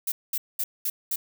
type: noise bursts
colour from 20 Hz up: violet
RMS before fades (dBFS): -27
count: 5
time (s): 0.07-1.16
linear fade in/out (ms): 5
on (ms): 50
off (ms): 210
effects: none